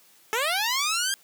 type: linear sweep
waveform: 10% pulse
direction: up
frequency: 422.6 to 1627 Hz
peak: -15 dBFS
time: 0.33-1.14 s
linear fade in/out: 0 ms
effects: white hiss -57 dBFS RMS until 1.23 s + high-pass 150 Hz 12 dB/octave